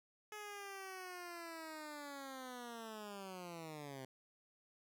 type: linear sweep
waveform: 10% pulse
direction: down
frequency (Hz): 425.2 to 129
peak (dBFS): -39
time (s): 0.32-4.05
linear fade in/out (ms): 2
effects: none